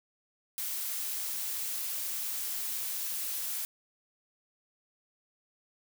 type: noise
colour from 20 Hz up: blue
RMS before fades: -35 dBFS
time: 0.58-3.65 s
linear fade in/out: 0 ms
effects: none